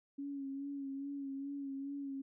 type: tone with vibrato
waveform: sine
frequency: 277.2 Hz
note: C#4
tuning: in tune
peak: -39 dBFS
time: 0.18-2.22 s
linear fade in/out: 10 ms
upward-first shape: sine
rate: 2.4 Hz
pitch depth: 36 cents each way
effects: none